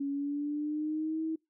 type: tone with pitch glide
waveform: sine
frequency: 280 to 319.8 Hz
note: C#4 to D#4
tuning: +18 to +48 cents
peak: -30 dBFS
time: 0-1.36 s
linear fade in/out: 10 ms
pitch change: +230 cents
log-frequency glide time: 0.1-1.22 s
effects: noise-tail reverb RT60 0.2 s tail -24 dB re dry